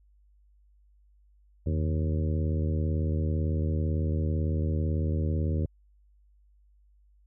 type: harmonic tone with a mistuned harmonic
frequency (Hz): 78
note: D#2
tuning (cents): +5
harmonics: 1 / 2 / 3 / 4 / 5 / 6 / 7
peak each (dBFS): -26 / -32 / -36 / -38 / -40 / -42 / -43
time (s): 1.66-5.66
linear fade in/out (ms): 5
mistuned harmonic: 1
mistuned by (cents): +130
effects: added 50 Hz sine -58 dBFS peak until 7.26 s